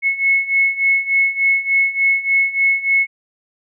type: beating tone pair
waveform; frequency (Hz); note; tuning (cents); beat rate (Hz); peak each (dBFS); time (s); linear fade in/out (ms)
sine; 2189 / 2192.4; C#7 / C#7; -22 / -20; 3.4; -18 / -15; 0.02-3.07; 50
effects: none